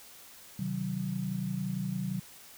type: chord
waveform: sine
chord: C diminished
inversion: none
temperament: just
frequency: 130.81 / 156.98 / 188.37 Hz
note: C3 / Eb3 / Gb3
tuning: 0 / +16 / +31 cents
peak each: -37 / -37 / -33 dBFS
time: 0.59-2.2 s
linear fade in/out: 5 ms
effects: white hiss -52 dBFS RMS until 2.57 s